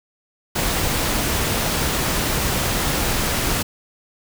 pink noise, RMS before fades -21 dBFS, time 0.55-3.63 s, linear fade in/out 10 ms, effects none

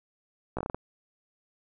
slowing click train, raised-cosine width 1 ms, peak -18 dBFS, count 7, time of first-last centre 0.57-0.746 s, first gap 16 ms, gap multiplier 1.24, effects none

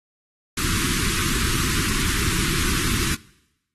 pink band-stop noise, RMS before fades -23 dBFS, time 0.57-3.15 s, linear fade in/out 5 ms, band 380 to 1100 Hz, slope 48 dB/octave, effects noise-tail reverb RT60 0.9 s tail -22 dB re dry + AAC 32 kbps

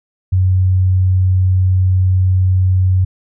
sine tone, 92.9 Hz, F#2, 7 cents sharp, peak -9 dBFS, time 0.32-3.05 s, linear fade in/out 10 ms, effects none

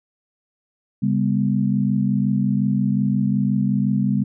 sine tone cluster, 138.1 / 200.6 / 246.2 Hz, C#3 / G3 / B3, -6 / +40 / -5 cents, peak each -22 / -19 / -23 dBFS, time 1.02-4.24 s, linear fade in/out 10 ms, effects none

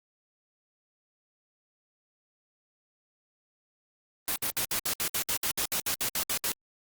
white noise bursts, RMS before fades -29 dBFS, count 16, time 4.28-6.519 s, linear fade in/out 0 ms, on 79 ms, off 65 ms, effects Opus 32 kbps

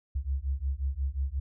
sine beating tone pair, 65.41 / 71.01 Hz, C2 / C#2, 0 / +42 cents, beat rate 5.6 Hz, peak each -31 / -31 dBFS, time 0.15-1.4 s, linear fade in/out 10 ms, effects none

